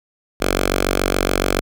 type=tone with notch filter; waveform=5% pulse; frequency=47.08 Hz; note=F#1; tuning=31 cents sharp; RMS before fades=-19 dBFS; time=0.4-1.61 s; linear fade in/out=20 ms; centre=140 Hz; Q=0.51; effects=none